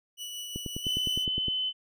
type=tone with tremolo; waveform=sawtooth; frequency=2950 Hz; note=F#7; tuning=6 cents flat; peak=-32 dBFS; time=0.17-1.26 s; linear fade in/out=50 ms; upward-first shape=triangle; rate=5.6 Hz; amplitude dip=30%
type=click train; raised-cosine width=3 ms; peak=-22 dBFS; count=10; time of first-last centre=0.56-1.483 s; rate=9.75 Hz
type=tone with pitch glide; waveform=sine; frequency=3013 to 3034 Hz; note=F#7 to F#7; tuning=+31 to +43 cents; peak=-27 dBFS; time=0.82-1.73 s; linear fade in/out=50 ms; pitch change=+12 cents; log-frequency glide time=1.04-1.4 s
effects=none